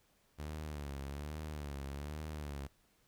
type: tone with vibrato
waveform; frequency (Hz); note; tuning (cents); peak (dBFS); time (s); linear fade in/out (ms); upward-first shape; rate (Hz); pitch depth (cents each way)
sawtooth; 73; D2; -10; -37; 0.38-2.68; 20; sine; 1.2; 99
effects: pink hiss -72 dBFS RMS until 3.07 s